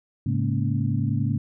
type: tone cluster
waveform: sine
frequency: 107.2 / 137.6 / 212 / 233.9 / 277.4 Hz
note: A2 / C#3 / G#3 / A#3 / C#4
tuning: -45 / -12 / +36 / +6 / +1 cents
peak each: -25 / -25 / -31 / -30 / -32 dBFS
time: 0.26-1.38 s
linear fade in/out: 5 ms
effects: none